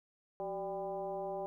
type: tone with frequency modulation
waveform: sine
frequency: 587.3 Hz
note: D5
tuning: in tune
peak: -36 dBFS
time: 0.4-1.46 s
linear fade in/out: 0 ms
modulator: 206 Hz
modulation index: 1.3
effects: 13-bit